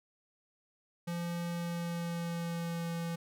square tone with pitch glide, 171.7 to 168.36 Hz, F3 to E3, -29 to +37 cents, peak -35 dBFS, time 1.07-3.16 s, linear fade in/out 10 ms, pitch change -34 cents, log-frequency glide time 1.5-2.9 s, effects none

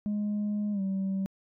sine tone with pitch glide, 208 to 192.95 Hz, G#3 to G3, +3 to -27 cents, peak -25 dBFS, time 0.06-1.26 s, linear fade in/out 0 ms, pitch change -130 cents, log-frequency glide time 0.72-0.81 s, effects tanh soft clip ceiling -26 dBFS

